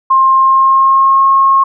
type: tone with pitch glide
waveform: sine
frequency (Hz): 1061 to 1082.7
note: C6 to C#6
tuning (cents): +24 to -41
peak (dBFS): -5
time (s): 0.1-1.64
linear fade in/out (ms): 10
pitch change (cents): +35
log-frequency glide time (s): 0.36-1.26
effects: none

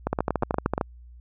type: two click trains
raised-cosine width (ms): 1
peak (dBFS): -10 / -9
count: 7 / 10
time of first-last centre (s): 0.07-0.779 / 0.13-0.812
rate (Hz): 8.46 / 13.2
effects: added 60 Hz sine -44 dBFS peak until 1.2 s

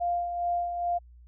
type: tone with tremolo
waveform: sine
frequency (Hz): 698.5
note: F5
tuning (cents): 0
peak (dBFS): -24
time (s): 0-0.99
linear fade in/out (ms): 20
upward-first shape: sine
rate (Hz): 2.4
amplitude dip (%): 50
effects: added 60 Hz sine -49 dBFS peak until 1.27 s

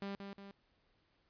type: tone with echo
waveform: sawtooth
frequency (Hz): 198.4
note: G3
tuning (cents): +21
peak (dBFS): -36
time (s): 0.02-0.15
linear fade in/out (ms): 0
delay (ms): 180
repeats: 2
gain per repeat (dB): -5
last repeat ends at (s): 0.51
effects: pink hiss -75 dBFS RMS until 1.29 s + resampled to 11025 Hz

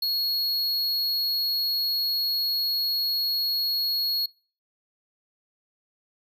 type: tone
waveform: square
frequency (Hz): 4324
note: C#8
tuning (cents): -44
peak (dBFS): -24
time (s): 0.02-4.26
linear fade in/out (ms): 5
effects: noise-tail reverb RT60 0.4 s tail -25 dB re dry

